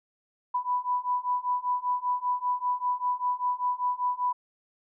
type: beating tone pair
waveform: sine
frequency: 987.8 / 992.9 Hz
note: B5 / B5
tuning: 0 / +9 cents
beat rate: 5.1 Hz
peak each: -29 / -28 dBFS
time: 0.54-4.33 s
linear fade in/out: 10 ms
effects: none